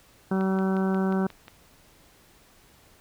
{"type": "harmonic tone", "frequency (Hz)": 190.6, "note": "G3", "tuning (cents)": -48, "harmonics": [1, 2, 3, 4, 5, 6, 7, 8], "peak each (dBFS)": [-23, -29, -37, -36, -39, -42, -40, -40], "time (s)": [0.31, 1.27], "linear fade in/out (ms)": 5}
{"type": "click train", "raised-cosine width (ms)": 0.3, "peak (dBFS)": -27, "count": 7, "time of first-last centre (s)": [0.41, 1.481], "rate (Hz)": 5.6}
{"effects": ["pink hiss -57 dBFS RMS until 3 s"]}